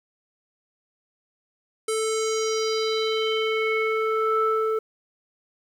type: tone with low-pass filter sweep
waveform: square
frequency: 440 Hz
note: A4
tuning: in tune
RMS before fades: -24 dBFS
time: 1.88-4.79 s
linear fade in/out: 5 ms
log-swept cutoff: 9400 to 1000 Hz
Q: 3.9
effects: 9-bit